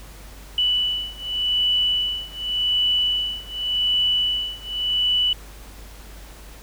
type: beating tone pair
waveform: sine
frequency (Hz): 2967 / 2967.87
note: F#7 / F#7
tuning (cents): +4 / +5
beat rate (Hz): 0.87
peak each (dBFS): -22 / -23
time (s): 0.58-5.33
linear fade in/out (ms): 2
effects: added 50 Hz sine -40 dBFS peak until 6.62 s + pink hiss -45 dBFS RMS until 6.62 s